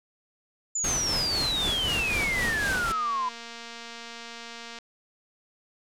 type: exponential sweep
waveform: sine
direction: down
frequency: 7090 to 991 Hz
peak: -25 dBFS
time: 0.75-3.29 s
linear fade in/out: 5 ms
type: noise with tremolo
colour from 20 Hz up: pink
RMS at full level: -30 dBFS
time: 0.84-2.92 s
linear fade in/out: 2 ms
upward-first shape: sine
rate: 3.9 Hz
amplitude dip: 40%
type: click train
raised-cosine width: 0.2 ms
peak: -24 dBFS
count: 676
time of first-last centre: 1.89-4.787 s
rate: 233 Hz
effects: low-pass 11000 Hz 12 dB/octave